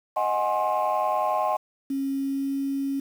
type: chord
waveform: sine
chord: Ab dominant seventh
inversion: second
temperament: equal with one note detuned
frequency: 622.3 / 740 / 830.6 / 1061.7 Hz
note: Eb5 / Gb5 / Ab5 / C6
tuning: 0 / 0 / 0 / +25 cents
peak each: -26 dBFS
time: 0.16-1.57 s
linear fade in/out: 10 ms
type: tone with pitch glide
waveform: sine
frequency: 272.8 to 275 Hz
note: C#4 to C#4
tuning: -28 to -14 cents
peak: -24 dBFS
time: 1.9-3 s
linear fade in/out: 5 ms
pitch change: +14 cents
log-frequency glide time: 2.13-2.58 s
effects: tanh soft clip ceiling -16 dBFS + 8-bit